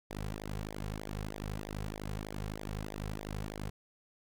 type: tone with flanger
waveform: sawtooth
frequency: 51.91 Hz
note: G#1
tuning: in tune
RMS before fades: -40 dBFS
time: 0.1-3.7 s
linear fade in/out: 10 ms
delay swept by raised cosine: 0.7 to 3.4 ms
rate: 3.2 Hz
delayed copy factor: -0.9
effects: none